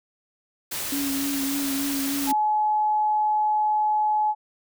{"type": "noise", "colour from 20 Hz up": "white", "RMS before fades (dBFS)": -30, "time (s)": [0.71, 2.32], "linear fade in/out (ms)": 10}
{"type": "tone with vibrato", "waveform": "sine", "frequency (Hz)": 277.2, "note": "C#4", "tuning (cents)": 0, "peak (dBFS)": -25, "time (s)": [0.92, 2.33], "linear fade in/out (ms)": 5, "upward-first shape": "sine", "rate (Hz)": 3.4, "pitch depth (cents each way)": 27}
{"type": "tone", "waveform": "sine", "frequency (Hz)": 851, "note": "G#5", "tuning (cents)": 42, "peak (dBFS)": -19, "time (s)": [2.26, 4.35], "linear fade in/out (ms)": 50}
{"effects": []}